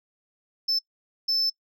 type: tone bursts at uneven times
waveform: sine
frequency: 5274 Hz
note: E8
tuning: in tune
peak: -19 dBFS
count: 2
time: 0.68-0.79 / 1.28-1.5 s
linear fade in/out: 10 ms
effects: noise-tail reverb RT60 0.1 s tail -25 dB re dry + tanh soft clip ceiling -20 dBFS